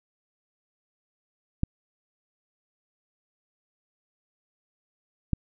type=clicks; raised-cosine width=5 ms; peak=-11 dBFS; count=2; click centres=1.634 / 5.333 s; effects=none